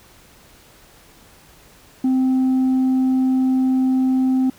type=tone with tanh clipping; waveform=sine; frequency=259.9 Hz; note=C4; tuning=11 cents flat; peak=-15 dBFS; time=2.04-4.5 s; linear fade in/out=5 ms; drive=2 dB; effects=pink hiss -49 dBFS RMS until 4.58 s